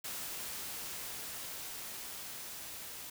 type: noise with level ramp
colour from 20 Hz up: white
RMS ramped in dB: -41 to -46 dBFS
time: 0.04-3.1 s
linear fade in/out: 5 ms
effects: none